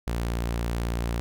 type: tone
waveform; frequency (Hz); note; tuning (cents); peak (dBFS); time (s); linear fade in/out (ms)
sawtooth; 58.2; A#1; -2; -22; 0.07-1.2; 0
effects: none